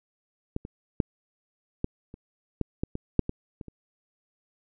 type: clicks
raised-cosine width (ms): 3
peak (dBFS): -16 / -25 / -9 / -13 / -29 / -13 / -14 / -19 / -6 / -17 / -25 / -29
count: 12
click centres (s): 0.564 / 0.651 / 1.002 / 1.844 / 2.141 / 2.613 / 2.835 / 2.954 / 3.193 / 3.294 / 3.612 / 3.683
effects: none